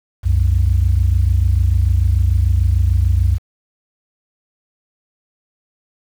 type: tone pair together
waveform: sine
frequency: 65.22 / 92 Hz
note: C2 / F#2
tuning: -5 / -9 cents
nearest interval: tritone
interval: 596 cents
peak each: -13 dBFS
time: 0.23-3.39 s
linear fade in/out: 50 ms
effects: tanh soft clip ceiling -5 dBFS + 7-bit